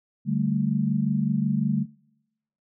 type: chord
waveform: sine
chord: D suspended fourth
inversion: none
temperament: equal with one note detuned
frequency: 146.83 / 194.53 / 220 Hz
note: D3 / G3 / A3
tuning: 0 / -13 / 0 cents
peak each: -26 dBFS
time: 0.25-1.86 s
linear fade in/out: 50 ms
effects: noise-tail reverb RT60 0.9 s tail -25 dB re dry